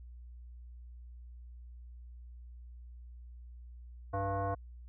sine tone with frequency modulation, 296.9 Hz, D4, 19 cents sharp, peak -31 dBFS, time 4.13-4.55 s, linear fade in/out 10 ms, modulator 394 Hz, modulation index 2, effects added 60 Hz sine -47 dBFS peak until 4.88 s

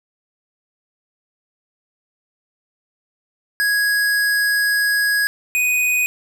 square tone pair in turn, 1661.2 / 2489 Hz, G#6 / D#7, 0 / 0 cents, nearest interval perfect fifth, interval 700 cents, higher second, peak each -16 dBFS, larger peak neither, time 3.6-5.27 / 5.55-6.06 s, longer first, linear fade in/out 0 ms, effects none

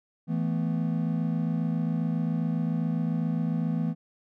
triangle chord, E suspended fourth, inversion none, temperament just, 164.81 / 219.8 / 247.2 Hz, E3 / A3 / B3, 0 / -2 / +2 cents, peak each -25 / -29 / -30 dBFS, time 0.27-3.95 s, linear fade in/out 50 ms, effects none

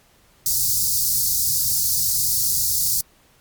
white band-stop noise, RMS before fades -20 dBFS, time 0.46-3.01 s, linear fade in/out 2 ms, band 160 to 4500 Hz, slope 48 dB/octave, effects pink hiss -56 dBFS RMS until 3.4 s + MP3 96 kbps

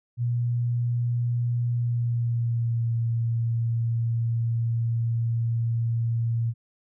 sine tone with pitch glide, 120 to 115.85 Hz, B2 to A#2, -49 to -10 cents, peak -22 dBFS, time 0.17-6.54 s, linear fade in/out 50 ms, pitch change -61 cents, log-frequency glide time 1.71-2.93 s, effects none

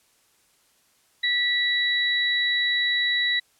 sine tone pair together, 1950 / 3900 Hz, B6 / B7, -23 / -23 cents, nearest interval octave, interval 1200 cents, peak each -23 dBFS, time 1.23-3.4 s, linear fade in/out 10 ms, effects white hiss -63 dBFS RMS until 3.59 s + low-pass 12000 Hz 12 dB/octave

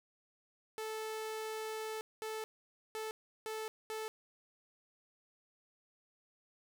sawtooth tone bursts at uneven times, 437.4 Hz, A4, 10 cents flat, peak -35 dBFS, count 5, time 0.78-2.01 / 2.22-2.44 / 2.95-3.11 / 3.46-3.68 / 3.9-4.08 s, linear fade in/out 0 ms, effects none

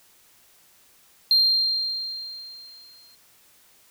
sine tone with exponential decay, 4186 Hz, C8, in tune, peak -12 dBFS, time 1.31-3.15 s, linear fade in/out 1 ms, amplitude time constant 400 ms, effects tanh soft clip ceiling -12 dBFS + white hiss -57 dBFS RMS until 3.9 s

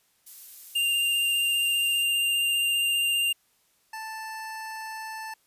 violet noise, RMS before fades -42 dBFS, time 0.26-2.04 s, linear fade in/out 10 ms
square tone with vibrato, 2794 Hz, F7, in tune, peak -23 dBFS, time 0.75-3.33 s, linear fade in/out 10 ms, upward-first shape sine, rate 15 Hz, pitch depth 12 cents each way
25% pulse tone, 881 Hz, A5, 2 cents sharp, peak -31 dBFS, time 3.93-5.34 s, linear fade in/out 5 ms
effects white hiss -67 dBFS RMS until 5.46 s + resampled to 32000 Hz

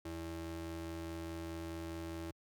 square ring-modulated tone, 124.2 Hz, B2, 10 cents sharp, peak -38 dBFS, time 0.05-2.31 s, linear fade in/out 5 ms, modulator 206 Hz, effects high-pass 80 Hz 12 dB/octave

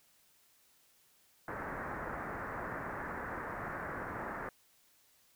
white low-pass noise, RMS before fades -41 dBFS, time 1.48-4.49 s, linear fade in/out 2 ms, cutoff 1800 Hz, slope 48 dB/octave, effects white hiss -68 dBFS RMS until 5.35 s

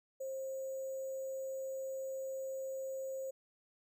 sine tone with sample-and-hold, 532 Hz, C5, 29 cents sharp, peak -38 dBFS, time 0.2-3.31 s, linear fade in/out 10 ms, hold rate 7350 Hz, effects none

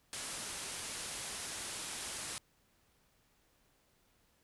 white low-pass noise, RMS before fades -43 dBFS, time 0.13-2.38 s, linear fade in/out 0 ms, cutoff 11000 Hz, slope 96 dB/octave, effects pink hiss -72 dBFS RMS until 4.43 s

